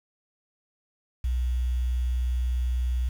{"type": "tone with quantisation", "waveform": "sine", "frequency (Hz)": 61.74, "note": "B1", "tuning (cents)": 0, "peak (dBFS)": -23, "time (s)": [1.24, 3.09], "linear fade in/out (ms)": 5, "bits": 8, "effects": []}